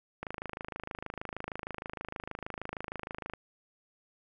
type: click train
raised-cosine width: 0.5 ms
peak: -22 dBFS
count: 83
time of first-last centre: 0.23-3.336 s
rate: 26.4 Hz
effects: none